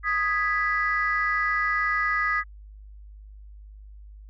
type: chord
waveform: sine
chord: G# minor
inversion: second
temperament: equal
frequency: 1244.5 / 1661.2 / 1975.5 Hz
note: D#6 / G#6 / B6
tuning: 0 / 0 / 0 cents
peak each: -25 / -27 / -25 dBFS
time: 0.03-2.44 s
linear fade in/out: 50 ms
effects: tanh soft clip ceiling -14 dBFS + added 51 Hz sine -42 dBFS peak until 4.29 s